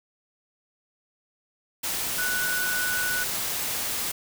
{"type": "tone in noise", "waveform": "sine", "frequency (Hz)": 1480, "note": "F#6", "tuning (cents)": 0, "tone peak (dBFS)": -26, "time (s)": [2.18, 3.24], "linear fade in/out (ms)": 10, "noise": "white", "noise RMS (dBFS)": -29, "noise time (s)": [1.83, 4.12], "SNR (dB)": 0, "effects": []}